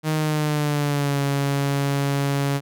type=tone with pitch glide; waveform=sawtooth; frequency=155.56 to 140.2 Hz; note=D#3 to C#3; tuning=0 to +20 cents; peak=-16 dBFS; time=0.03-2.61 s; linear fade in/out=50 ms; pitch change=-180 cents; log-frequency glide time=0.14-1.21 s; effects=none